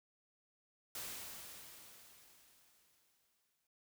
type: noise with exponential decay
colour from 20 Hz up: white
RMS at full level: -44 dBFS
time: 0.95-3.67 s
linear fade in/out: 2 ms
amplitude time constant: 590 ms
effects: none